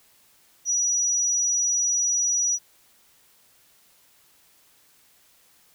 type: tone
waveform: sine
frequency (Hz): 5840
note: F#8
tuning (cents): -24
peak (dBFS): -20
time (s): 0.65-2.59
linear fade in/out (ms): 50
effects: white hiss -59 dBFS RMS until 5.74 s